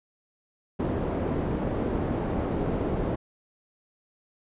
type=low-pass noise; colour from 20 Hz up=white; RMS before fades=-28 dBFS; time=0.79-3.16 s; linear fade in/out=10 ms; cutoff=410 Hz; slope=12 dB/octave; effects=resampled to 8000 Hz